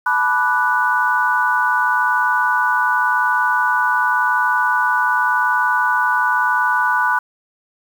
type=chord; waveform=sine; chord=B minor seventh; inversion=third; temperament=equal with one note detuned; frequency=866.9 / 987.8 / 1174.7 / 1480 Hz; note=A5 / B5 / D6 / F#6; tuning=-26 / 0 / 0 / 0 cents; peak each=-23 / -18 / -23 / -17 dBFS; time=0.06-7.19 s; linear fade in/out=5 ms; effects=7-bit